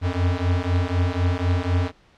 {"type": "beating tone pair", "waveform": "square", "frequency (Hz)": [87.31, 91.31], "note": ["F2", "F#2"], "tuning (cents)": [0, -22], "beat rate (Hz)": 4, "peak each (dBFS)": -23, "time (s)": [0.01, 1.92], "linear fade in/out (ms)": 50, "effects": ["pink hiss -56 dBFS RMS until 2.17 s", "low-pass 4000 Hz 12 dB/octave"]}